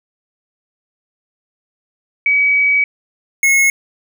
sine / square tone pair in turn, 2273 / 2176 Hz, C#7 / C#7, +43 / -33 cents, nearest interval minor second, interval 76 cents, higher first, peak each -10 dBFS, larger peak neither, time 2.26-2.84 / 3.43-3.7 s, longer first, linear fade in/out 2 ms, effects none

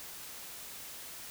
silence, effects white hiss -46 dBFS RMS until 1.3 s

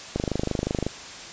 click train, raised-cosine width 2 ms, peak -11 dBFS, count 19, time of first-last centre 0.16-0.866 s, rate 25.5 Hz, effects white hiss -39 dBFS RMS until 1.32 s + resampled to 16000 Hz

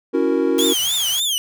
triangle chord, F# dominant seventh, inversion second, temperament equal, 277.2 / 329.6 / 370 / 466.2 Hz, C#4 / E4 / F#4 / A#4, 0 / 0 / 0 / 0 cents, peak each -19 dBFS, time 0.13-0.74 s, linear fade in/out 20 ms
white band-stop noise, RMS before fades -30 dBFS, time 0.58-1.2 s, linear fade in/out 2 ms, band 190 to 620 Hz, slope 96 dB/octave
sawtooth tone with vibrato, 3261 Hz, G#7, 32 cents flat, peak -15 dBFS, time 0.59-1.38 s, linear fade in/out 0 ms, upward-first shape triangle, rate 3.5 Hz, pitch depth 200 cents each way
effects none

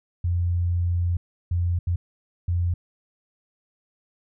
sine tone bursts at uneven times, 87.31 Hz, F2, in tune, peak -20 dBFS, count 4, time 0.24-1.17 / 1.51-1.79 / 1.87-1.96 / 2.48-2.74 s, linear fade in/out 5 ms, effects none

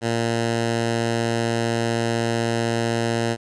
10% pulse tone, 115.8 Hz, A#2, 11 cents flat, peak -12 dBFS, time 0.01-3.37 s, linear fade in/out 50 ms, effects resampled to 22050 Hz

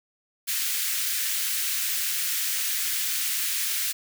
white high-pass noise, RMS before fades -27 dBFS, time 0.47-3.93 s, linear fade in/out 20 ms, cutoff 1600 Hz, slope 24 dB/octave, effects none

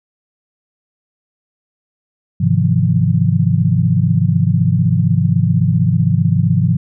sine chord, F minor seventh, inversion first, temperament equal with one note detuned, 103.83 / 130.81 / 158.83 / 174.61 Hz, Ab2 / C3 / Eb3 / F3, 0 / 0 / +36 / 0 cents, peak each -16 dBFS, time 2.4-6.77 s, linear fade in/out 10 ms, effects none

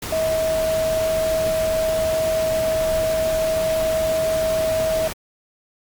sine tone in noise, 640 Hz, D#5, 49 cents sharp, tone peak -18 dBFS, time 0.12-5.08 s, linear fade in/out 5 ms, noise pink, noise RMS -29 dBFS, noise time 0.02-5.13 s, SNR +8 dB, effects Opus 48 kbps

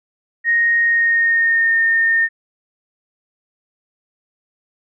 sine tone with pitch glide, 1864.7 to 1826.3 Hz, A#6 to A#6, 0 to -36 cents, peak -12 dBFS, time 0.44-2.29 s, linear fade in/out 50 ms, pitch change -36 cents, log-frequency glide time 0.82-1.77 s, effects none

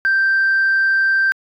sine tone, 1568 Hz, G6, in tune, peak -11 dBFS, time 0.05-1.32 s, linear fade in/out 0 ms, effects tanh soft clip ceiling -10 dBFS

